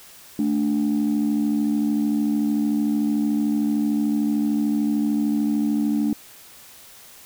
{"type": "tone pair together", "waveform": "sine", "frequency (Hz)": [219.1, 292.5], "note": ["A3", "D4"], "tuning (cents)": [-7, -7], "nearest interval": "perfect fourth", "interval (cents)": 500, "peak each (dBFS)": -20, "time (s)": [0.39, 6.13], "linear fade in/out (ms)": 2, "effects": ["tanh soft clip ceiling -14 dBFS", "white hiss -46 dBFS RMS until 7.25 s"]}